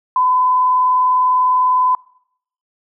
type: tone with vibrato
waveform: sine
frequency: 1009 Hz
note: B5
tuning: 37 cents sharp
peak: -11 dBFS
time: 0.16-1.95 s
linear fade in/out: 2 ms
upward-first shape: triangle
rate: 20 Hz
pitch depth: 25 cents each way
effects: noise-tail reverb RT60 0.7 s tail -24 dB re dry